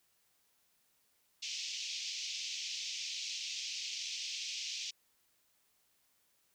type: band-pass noise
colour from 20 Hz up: white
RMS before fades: -41 dBFS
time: 1.42-4.91 s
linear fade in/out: 10 ms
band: 2400 to 6300 Hz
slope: 48 dB/octave
effects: white hiss -74 dBFS RMS until 6.54 s